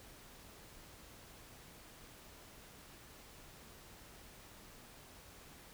silence, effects pink hiss -57 dBFS RMS until 5.73 s

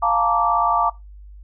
sine chord, Bb major seventh, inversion second, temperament just, 699.2 / 874.1 / 932.3 / 1165.4 Hz, F5 / A5 / Bb5 / D6, +2 / -12 / 0 / -14 cents, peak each -22 / -23 / -22 / -19 dBFS, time 0.02-0.9 s, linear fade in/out 10 ms, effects noise-tail reverb RT60 0.2 s tail -19 dB re dry + added 50 Hz sine -38 dBFS peak until 1.43 s

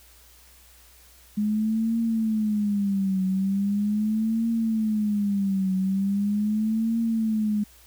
sine tone with vibrato, 207.7 Hz, G#3, in tune, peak -21 dBFS, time 1.37-7.64 s, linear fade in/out 10 ms, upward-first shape triangle, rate 0.4 Hz, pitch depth 180 cents each way, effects added 60 Hz sine -55 dBFS peak until 7.86 s + white hiss -54 dBFS RMS until 7.86 s

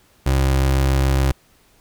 30% pulse tone, 67 Hz, C2, 42 cents sharp, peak -12 dBFS, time 0.26-1.32 s, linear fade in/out 5 ms, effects pink hiss -56 dBFS RMS until 1.8 s

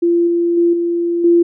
sine tone with level steps, 342.8 Hz, F4, 32 cents flat, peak -10 / -12 / -9 / -14 / -7 dBFS, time 0.02-1.43 s, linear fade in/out 10 ms, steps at 0.27 / 0.57 / 0.73 / 1.24 s, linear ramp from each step 5 ms, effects none

